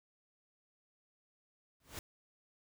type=noise with exponential growth; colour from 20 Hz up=pink; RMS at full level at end=-39 dBFS; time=1.8-1.99 s; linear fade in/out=2 ms; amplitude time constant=40 ms; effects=none